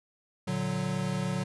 square chord, Bb augmented, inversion none, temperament equal, 116.54 / 146.83 / 185 Hz, Bb2 / D3 / F#3, 0 / 0 / 0 cents, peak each -37 / -34 / -32 dBFS, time 0.47-1.44 s, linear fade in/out 10 ms, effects resampled to 24000 Hz

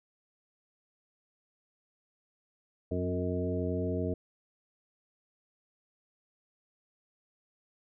harmonic tone with a mistuned harmonic, 90.4 Hz, F#2, 40 cents flat, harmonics 1 / 2 / 3 / 4 / 5 / 7, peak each -34 / -37 / -36 / -38 / -36 / -39 dBFS, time 2.91-4.14 s, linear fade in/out 5 ms, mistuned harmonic 3, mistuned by -17 cents, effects none

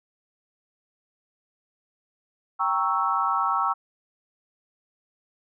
sine chord, G diminished seventh, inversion none, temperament equal, 784 / 932.3 / 1108.7 / 1318.5 Hz, G5 / Bb5 / Db6 / Fb6, 0 / 0 / 0 / 0 cents, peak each -29 / -28 / -26 / -25 dBFS, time 2.59-3.74 s, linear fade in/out 20 ms, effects none

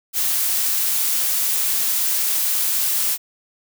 blue noise, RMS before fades -20 dBFS, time 0.13-3.18 s, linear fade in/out 50 ms, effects none

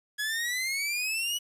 sawtooth exponential sweep, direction up, 1672 to 2960 Hz, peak -25 dBFS, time 0.18-1.39 s, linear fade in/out 20 ms, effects resampled to 32000 Hz + 9-bit

